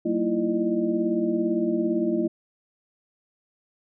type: tone cluster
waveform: sine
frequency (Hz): 188.2 / 228.6 / 320 / 337.7 / 609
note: F#3 / A#3 / D#4 / E4 / D#5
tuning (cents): +30 / -34 / +49 / +42 / -37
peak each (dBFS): -32 / -27 / -30 / -24 / -32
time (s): 0.05-2.28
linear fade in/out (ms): 10
effects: none